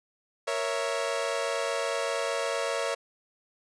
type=chord; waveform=sawtooth; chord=A# diminished; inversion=none; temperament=equal; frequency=466.2 / 554.4 / 659.3 Hz; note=A#4 / C#5 / E5; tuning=0 / 0 / 0 cents; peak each=-29 / -27 / -29 dBFS; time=0.47-2.95 s; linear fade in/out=10 ms; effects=resampled to 22050 Hz